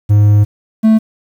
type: tone pair in turn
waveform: triangle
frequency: 103.83 / 220 Hz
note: G#2 / A3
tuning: 0 / 0 cents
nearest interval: octave + minor second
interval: 1300 cents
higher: second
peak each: -3 dBFS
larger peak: neither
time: 0.09-0.45 / 0.83-0.99 s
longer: first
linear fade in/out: 20 ms
effects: 7-bit